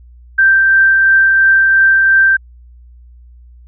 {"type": "tone with tremolo", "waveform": "sine", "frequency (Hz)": 1568, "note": "G6", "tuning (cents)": 0, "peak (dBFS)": -5, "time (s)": [0.38, 2.37], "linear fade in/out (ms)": 10, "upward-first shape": "triangle", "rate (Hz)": 2.9, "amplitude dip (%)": 25, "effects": ["added 60 Hz sine -37 dBFS peak until 3.67 s"]}